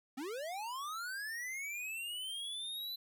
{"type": "linear sweep", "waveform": "square", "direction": "up", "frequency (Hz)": [244, 4033], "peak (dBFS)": -40, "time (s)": [0.17, 2.96], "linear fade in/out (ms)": 10, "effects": ["13-bit"]}